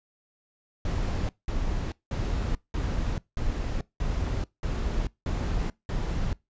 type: noise bursts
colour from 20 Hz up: brown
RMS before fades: -28 dBFS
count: 9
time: 0.85-6.33 s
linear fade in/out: 2 ms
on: 440 ms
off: 190 ms
effects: noise-tail reverb RT60 0.2 s tail -22 dB re dry + resampled to 16000 Hz